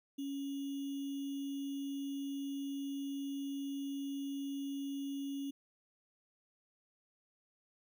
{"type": "tone with sample-and-hold", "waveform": "sine", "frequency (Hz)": 277.6, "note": "C#4", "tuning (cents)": 3, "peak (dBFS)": -37, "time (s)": [0.18, 5.51], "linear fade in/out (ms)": 10, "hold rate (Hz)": 3150, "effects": []}